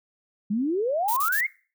sine exponential sweep, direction up, 196 to 2217 Hz, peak -22 dBFS, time 0.5-1.47 s, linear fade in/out 10 ms
violet noise bursts, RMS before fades -29 dBFS, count 3, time 1.08-1.408 s, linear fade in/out 5 ms, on 88 ms, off 32 ms
effects noise-tail reverb RT60 0.4 s tail -22 dB re dry

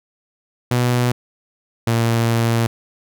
sawtooth tone pair in turn, 122.5 / 115.71 Hz, B2 / A#2, -14 / -12 cents, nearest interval minor second, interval 98 cents, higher first, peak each -11 dBFS, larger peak neither, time 0.71-1.12 / 1.87-2.67 s, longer second, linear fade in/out 5 ms, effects none

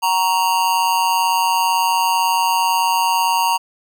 square tone with amplitude modulation, 932.3 Hz, A#5, in tune, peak -12 dBFS, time 0.02-3.58 s, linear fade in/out 20 ms, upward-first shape sine, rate 178 Hz, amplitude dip 70%, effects none

